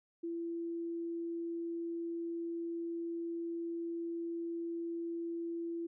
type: tone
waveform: sine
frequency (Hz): 336.8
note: E4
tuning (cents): +37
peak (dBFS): -36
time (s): 0.23-5.87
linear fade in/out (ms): 10
effects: none